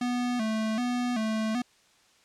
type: tone with vibrato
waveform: square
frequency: 231.9 Hz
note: A#3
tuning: 9 cents flat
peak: -27 dBFS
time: 0.01-1.62 s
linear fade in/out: 5 ms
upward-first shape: square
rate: 1.3 Hz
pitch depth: 99 cents each way
effects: white hiss -62 dBFS RMS until 2.24 s + low-pass 7000 Hz 12 dB/octave